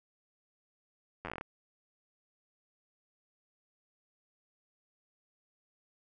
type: slowing click train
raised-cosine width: 0.5 ms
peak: -24 dBFS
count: 10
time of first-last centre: 1.25-1.411 s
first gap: 10 ms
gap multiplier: 1.14
effects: none